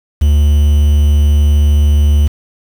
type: tone with quantisation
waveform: triangle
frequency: 73.42 Hz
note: D2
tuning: in tune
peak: -4 dBFS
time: 0.21-2.28 s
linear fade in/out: 10 ms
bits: 5
effects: none

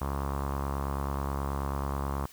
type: tone with low-pass filter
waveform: sawtooth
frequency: 69.3 Hz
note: C#2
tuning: in tune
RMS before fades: -32 dBFS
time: 0.01-2.26 s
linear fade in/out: 5 ms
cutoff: 1100 Hz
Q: 4
effects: white hiss -53 dBFS RMS until 2.32 s

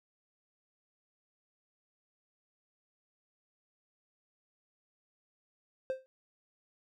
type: tone with exponential decay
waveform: triangle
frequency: 523.3 Hz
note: C5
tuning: in tune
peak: -26 dBFS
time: 5.9-6.06 s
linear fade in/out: 0 ms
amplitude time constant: 34 ms
effects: none

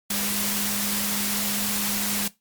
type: tone in noise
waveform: sine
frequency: 204.6 Hz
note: G#3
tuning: 26 cents flat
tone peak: -31 dBFS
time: 0.1-2.28 s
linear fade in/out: 5 ms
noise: white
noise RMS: -26 dBFS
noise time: 0.1-2.28 s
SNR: -8 dB
effects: noise-tail reverb RT60 0.2 s tail -19 dB re dry + MP3 96 kbps

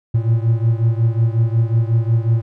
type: beating tone pair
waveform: triangle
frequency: 112.6 / 118.1 Hz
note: A2 / A#2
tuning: +40 / +23 cents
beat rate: 5.5 Hz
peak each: -13 / -16 dBFS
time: 0.14-2.42 s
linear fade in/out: 10 ms
effects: none

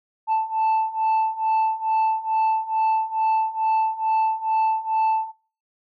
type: beating tone pair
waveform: sine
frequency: 880 / 882.3 Hz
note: A5 / A5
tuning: 0 / +5 cents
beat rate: 2.3 Hz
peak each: -21 / -19 dBFS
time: 0.27-5.32 s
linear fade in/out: 50 ms
effects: noise-tail reverb RT60 0.4 s tail -24 dB re dry + tanh soft clip ceiling -16 dBFS

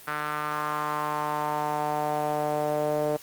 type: tone with band-pass filter sweep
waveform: sawtooth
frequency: 150 Hz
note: D3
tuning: 37 cents sharp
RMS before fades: -28 dBFS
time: 0.07-3.17 s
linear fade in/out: 10 ms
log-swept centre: 1400 to 550 Hz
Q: 3.4
effects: white hiss -48 dBFS RMS until 3.22 s + Opus 32 kbps

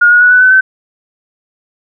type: tone with pitch steps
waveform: sine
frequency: 1430 / 1450 / 1470.2 / 1490.7 / 1511.5 / 1532.6 Hz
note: F6 / F#6 / F#6 / F#6 / F#6 / G6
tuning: +41 / -35 / -11 / +12 / +36 / -40 cents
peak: -3 dBFS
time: 0.01-0.61 s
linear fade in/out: 10 ms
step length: 100 ms
effects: none

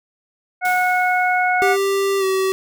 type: harmonic tone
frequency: 730 Hz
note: F#5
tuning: 24 cents flat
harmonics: 1 / 2 / 3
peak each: -17 / -20 / -22 dBFS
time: 0.61-1.77 s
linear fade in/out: 50 ms
type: noise with exponential decay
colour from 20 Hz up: white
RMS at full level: -32 dBFS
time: 0.65-2.03 s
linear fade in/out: 1 ms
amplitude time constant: 300 ms
type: tone with pitch glide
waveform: square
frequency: 393.4 to 381.5 Hz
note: G4 to G4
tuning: +6 to -47 cents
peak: -17 dBFS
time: 1.62-2.52 s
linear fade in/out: 0 ms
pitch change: -53 cents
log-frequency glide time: 2.19-2.24 s
effects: none

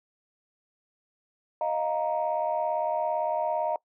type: chord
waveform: sine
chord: Eb suspended second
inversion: none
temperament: just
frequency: 622.3 / 700 / 933.4 Hz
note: Eb5 / F5 / Bb5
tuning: 0 / +4 / +2 cents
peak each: -28 / -30 / -29 dBFS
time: 1.61-3.76 s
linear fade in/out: 2 ms
effects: noise-tail reverb RT60 0.1 s tail -22 dB re dry + tanh soft clip ceiling -17 dBFS

